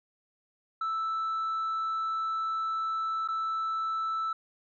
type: tone with dropouts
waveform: sine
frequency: 1318.5 Hz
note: E6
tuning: in tune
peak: -26 dBFS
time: 0.81-4.33 s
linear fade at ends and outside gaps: 5 ms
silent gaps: 3.277-3.285 s
effects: tanh soft clip ceiling -27 dBFS